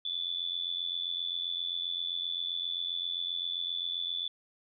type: tone with amplitude modulation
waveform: sine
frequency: 3476 Hz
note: A7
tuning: 22 cents flat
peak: -28 dBFS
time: 0.05-4.28 s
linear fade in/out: 5 ms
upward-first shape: sine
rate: 87.6 Hz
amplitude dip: 80%
effects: none